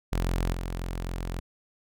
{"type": "tone with level steps", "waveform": "sawtooth", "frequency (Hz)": 43.74, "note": "F1", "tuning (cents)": 3, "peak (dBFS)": [-21, -27], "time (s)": [0.12, 1.4], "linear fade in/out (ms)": 10, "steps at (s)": 0.53, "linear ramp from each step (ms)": 10, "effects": []}